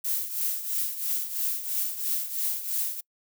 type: noise with tremolo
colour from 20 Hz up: violet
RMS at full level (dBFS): -26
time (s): 0.04-3.01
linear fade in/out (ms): 10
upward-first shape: triangle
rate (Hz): 3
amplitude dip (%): 75
effects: noise-tail reverb RT60 0.1 s tail -26 dB re dry